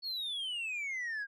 sine exponential sweep, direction down, 4435 to 1598 Hz, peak -32 dBFS, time 0.02-1.27 s, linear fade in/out 50 ms, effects tanh soft clip ceiling -34 dBFS

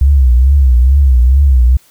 sine tone with vibrato, 65.41 Hz, C2, in tune, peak -4 dBFS, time 0.01-1.77 s, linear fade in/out 5 ms, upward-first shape triangle, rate 2.3 Hz, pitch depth 170 cents each way, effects white hiss -48 dBFS RMS until 1.9 s

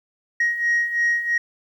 sine beating tone pair, 1883 / 1886 Hz, A#6 / A#6, +17 / +20 cents, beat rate 3 Hz, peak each -23 / -18 dBFS, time 0.4-1.38 s, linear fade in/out 5 ms, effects tanh soft clip ceiling -14 dBFS + 9-bit

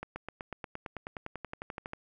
accelerating click train, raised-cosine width 0.5 ms, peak -23 dBFS, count 20, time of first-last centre 0.03-1.934 s, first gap 130 ms, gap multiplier 0.97, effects none

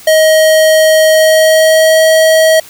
square tone with pitch glide, 630 to 638.4 Hz, D#5 to D#5, +21 to +44 cents, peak -5 dBFS, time 0.07-2.6 s, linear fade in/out 5 ms, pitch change +23 cents, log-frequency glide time 1.1-2.02 s, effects white hiss -35 dBFS RMS until 2.69 s

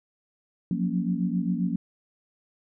sine chord, Gb major seventh, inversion third, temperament equal with one note detuned, 177.46 / 185 / 233.1 / 277.2 Hz, F3 / Gb3 / Bb3 / Db4, +28 / 0 / 0 / 0 cents, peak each -27 / -29 / -30 / -33 dBFS, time 0.71-1.76 s, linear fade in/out 2 ms, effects none

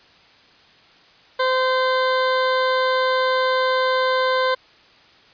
20% pulse tone, 516 Hz, C5, 24 cents flat, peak -12 dBFS, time 1.39-4.55 s, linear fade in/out 10 ms, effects white hiss -51 dBFS RMS until 5.33 s + resampled to 11025 Hz

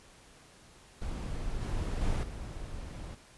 brown noise with level steps, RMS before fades -36 / -33 / -30 / -40 dBFS, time 1.01-3.15 s, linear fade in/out 10 ms, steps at 1.61 / 2.01 / 2.23 s, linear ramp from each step 5 ms, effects pink hiss -57 dBFS RMS until 3.37 s + resampled to 24000 Hz

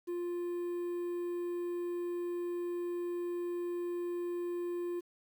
triangle tone, 350 Hz, F4, 4 cents sharp, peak -32 dBFS, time 0.07-5.01 s, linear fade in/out 20 ms, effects 10-bit

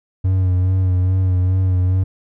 triangle tone with vibrato, 92.5 Hz, F#2, in tune, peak -11 dBFS, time 0.24-2.04 s, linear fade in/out 10 ms, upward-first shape sine, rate 2.4 Hz, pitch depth 33 cents each way, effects none

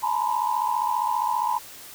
sine tone cluster, 856 / 931 / 971 / 1026 Hz, A5 / A#5 / B5 / C6, -48 / -2 / -30 / -34 cents, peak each -27 / -27 / -26 / -28 dBFS, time 0.02-1.59 s, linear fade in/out 20 ms, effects tanh soft clip ceiling -12 dBFS + white hiss -43 dBFS RMS until 1.94 s

